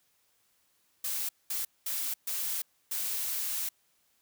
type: noise bursts at uneven times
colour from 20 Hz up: blue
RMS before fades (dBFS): -33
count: 5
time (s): 1.04-1.29 / 1.5-1.65 / 1.86-2.14 / 2.27-2.62 / 2.91-3.69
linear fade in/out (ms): 5
effects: white hiss -71 dBFS RMS until 4.21 s